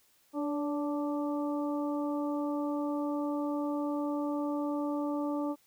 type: harmonic tone with a mistuned harmonic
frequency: 292.9 Hz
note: D4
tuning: 5 cents flat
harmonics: 1 / 2 / 3 / 4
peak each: -31 / -37 / -41 / -43 dBFS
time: 0.33-5.56 s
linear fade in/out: 50 ms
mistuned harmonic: 2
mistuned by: -28 cents
effects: white hiss -67 dBFS RMS until 5.66 s